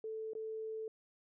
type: tone with dropouts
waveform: sine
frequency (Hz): 440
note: A4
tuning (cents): 0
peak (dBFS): -39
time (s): 0.04-0.88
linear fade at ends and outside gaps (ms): 2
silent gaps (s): 0.334-0.351
effects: none